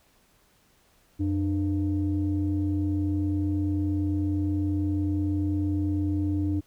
sine tone pair together, 90.3 / 299.5 Hz, F#2 / D4, -42 / +34 cents, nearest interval octave + major sixth, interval 2076 cents, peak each -25 dBFS, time 1.19-6.61 s, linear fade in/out 20 ms, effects tanh soft clip ceiling -18 dBFS + pink hiss -63 dBFS RMS until 6.66 s

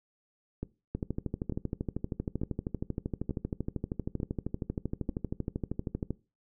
two click trains, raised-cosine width 3 ms, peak -19 / -21 dBFS, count 67 / 6, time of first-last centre 0.95-6.106 / 0.63-5.094 s, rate 12.8 / 1.12 Hz, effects noise-tail reverb RT60 0.3 s tail -20 dB re dry

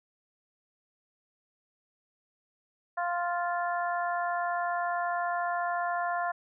harmonic tone, 349.2 Hz, F4, in tune, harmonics 2 / 3 / 4 / 5, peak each -30 / -34 / -36 / -38 dBFS, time 2.97-6.32 s, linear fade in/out 10 ms, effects none

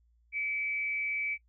sine tone with frequency modulation, 2297 Hz, D7, 39 cents flat, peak -30 dBFS, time 0.32-1.38 s, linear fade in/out 50 ms, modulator 170 Hz, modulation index 0.35, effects noise-tail reverb RT60 0.1 s tail -23 dB re dry + added 58 Hz sine -64 dBFS peak until 1.48 s

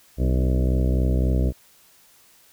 harmonic tone with a mistuned harmonic, 63.7 Hz, C2, 46 cents flat, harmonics 1 / 2 / 3 / 4 / 5 / 6 / 7 / 8 / 9 / 10, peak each -19 / -25 / -29 / -31 / -33 / -35 / -36 / -37 / -38 / -39 dBFS, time 0.17-1.53 s, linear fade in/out 50 ms, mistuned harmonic 5, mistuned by -32 cents, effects white hiss -55 dBFS RMS until 2.52 s

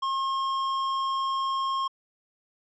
sine tone with hard clipping, 1074 Hz, C6, 45 cents sharp, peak -27 dBFS, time 0.02-1.88 s, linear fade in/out 10 ms, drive 12 dB, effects low-pass 5000 Hz 12 dB/octave

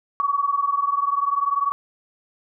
sine tone pair together, 1122.7 / 1143 Hz, C#6 / D6, +22 / -47 cents, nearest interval unison, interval 31 cents, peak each -21 / -23 dBFS, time 0.2-1.72 s, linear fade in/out 0 ms, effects none

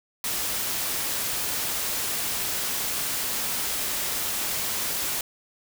white noise, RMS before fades -28 dBFS, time 0.24-5.21 s, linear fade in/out 2 ms, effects none

